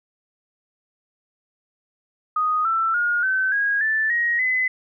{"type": "tone with pitch steps", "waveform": "sine", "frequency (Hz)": [1244.5, 1333.8, 1429.6, 1532.2, 1642.1, 1760, 1886.3, 2022], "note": ["D#6", "E6", "F6", "G6", "G#6", "A6", "A#6", "B6"], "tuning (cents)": [0, 20, 40, -40, -20, 0, 20, 40], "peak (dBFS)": -18, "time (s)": [2.36, 4.68], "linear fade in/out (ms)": 5, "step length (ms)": 290, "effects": []}